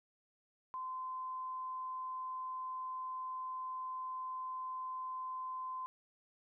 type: tone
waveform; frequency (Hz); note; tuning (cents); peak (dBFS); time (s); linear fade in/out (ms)
sine; 1031; C6; -26; -39; 0.74-5.86; 0
effects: none